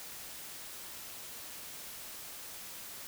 silence, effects white hiss -46 dBFS RMS until 3.07 s

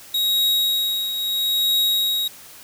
45% pulse tone with tremolo, 3799 Hz, A#7, 32 cents sharp, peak -16 dBFS, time 0.14-2.28 s, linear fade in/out 5 ms, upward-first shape triangle, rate 0.76 Hz, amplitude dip 60%, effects white hiss -43 dBFS RMS until 2.63 s

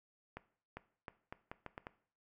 accelerating click train, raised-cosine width 0.5 ms, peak -29 dBFS, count 8, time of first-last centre 0.37-1.869 s, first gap 400 ms, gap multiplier 0.78, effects noise-tail reverb RT60 0.5 s tail -17 dB re dry

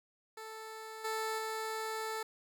15% pulse tone with level steps, 440.3 Hz, A4, 1 cent sharp, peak -38 / -28 / -30 dBFS, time 0.37-2.23 s, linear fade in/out 5 ms, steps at 1.04 / 1.38 s, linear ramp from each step 10 ms, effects none

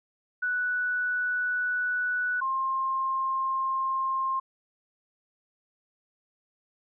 sine tone pair in turn, 1480 / 1061.1 Hz, F#6 / C6, 0 / +24 cents, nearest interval tritone, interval 576 cents, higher first, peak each -25 dBFS, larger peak neither, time 0.42-2.41 / 2.41-4.4 s, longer neither, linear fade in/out 10 ms, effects none

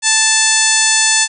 harmonic tone with a mistuned harmonic, 880 Hz, A5, in tune, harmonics 1 / 2 / 3 / 4 / 5 / 6 / 7 / 8 / 9 / 10, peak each -23 / -17 / -20 / -20 / -19 / -22 / -17 / -18 / -20 / -19 dBFS, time 0.02-1.28 s, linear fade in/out 50 ms, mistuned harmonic 6, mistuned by -21 cents, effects none

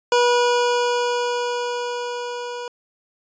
25% pulse tone with level ramp, 485.2 Hz, B4, 31 cents flat, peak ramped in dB -10 to -25 dBFS, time 0.12-2.68 s, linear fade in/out 2 ms, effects resampled to 16000 Hz

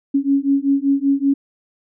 sine beating tone pair, 274.7 / 279.9 Hz, C#4 / C#4, -16 / +17 cents, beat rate 5.2 Hz, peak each -17 dBFS, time 0.14-1.34 s, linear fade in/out 10 ms, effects none

